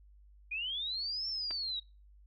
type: linear two-way sweep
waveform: sine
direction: up then down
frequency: 2400 to 5430 to 3773 Hz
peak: -34 dBFS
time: 0.51-1.8 s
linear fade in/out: 10 ms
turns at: 1.28 s
type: clicks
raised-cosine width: 0.3 ms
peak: -29 dBFS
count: 2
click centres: 1.508 / 1.511 s
effects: noise-tail reverb RT60 0.3 s tail -24 dB re dry + added 50 Hz sine -56 dBFS peak until 2.26 s